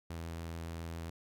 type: tone with vibrato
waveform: sawtooth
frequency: 83 Hz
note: E2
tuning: 12 cents sharp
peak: -36 dBFS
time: 0.1-1.1 s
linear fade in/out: 5 ms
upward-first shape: sine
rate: 7.2 Hz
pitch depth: 9 cents each way
effects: none